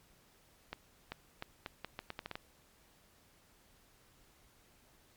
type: accelerating click train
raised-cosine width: 0.3 ms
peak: -24 dBFS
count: 11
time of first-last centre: 0.73-2.355 s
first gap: 390 ms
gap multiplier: 0.78
effects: pink hiss -66 dBFS RMS until 5.16 s + MP3 96 kbps